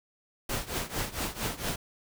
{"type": "noise with tremolo", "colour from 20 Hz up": "pink", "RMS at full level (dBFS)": -30, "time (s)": [0.49, 1.76], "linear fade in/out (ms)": 5, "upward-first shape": "triangle", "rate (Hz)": 4.4, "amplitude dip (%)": 90, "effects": []}